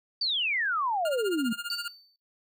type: exponential sweep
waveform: sine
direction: down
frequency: 4717 to 214.7 Hz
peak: -25 dBFS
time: 0.21-1.53 s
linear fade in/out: 5 ms
type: tone with tremolo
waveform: 25% pulse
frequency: 1411 Hz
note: F6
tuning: 17 cents sharp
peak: -27 dBFS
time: 1.05-1.88 s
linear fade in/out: 2 ms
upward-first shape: sine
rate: 15 Hz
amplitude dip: 90%
type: tone with exponential decay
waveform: triangle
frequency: 4547 Hz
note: C#8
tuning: 43 cents sharp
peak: -27 dBFS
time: 1.7-2.16 s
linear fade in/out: 1 ms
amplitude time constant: 100 ms
effects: noise-tail reverb RT60 0.2 s tail -25 dB re dry